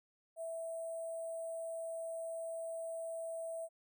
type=tone with sample-and-hold; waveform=sine; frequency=659.3 Hz; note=E5; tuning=in tune; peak=-39 dBFS; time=0.36-3.69 s; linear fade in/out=50 ms; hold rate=8820 Hz; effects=none